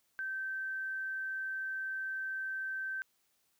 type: tone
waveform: sine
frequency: 1551 Hz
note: G6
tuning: 19 cents flat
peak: -35 dBFS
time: 0.19-3.02 s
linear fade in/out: 0 ms
effects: white hiss -75 dBFS RMS until 3.59 s